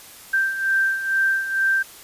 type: beating tone pair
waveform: sine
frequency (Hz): 1568 / 1570.2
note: G6 / G6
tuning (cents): 0 / +2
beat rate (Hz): 2.2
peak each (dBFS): -25 / -19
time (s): 0.33-1.83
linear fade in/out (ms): 10
effects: white hiss -43 dBFS RMS until 2.03 s + resampled to 32000 Hz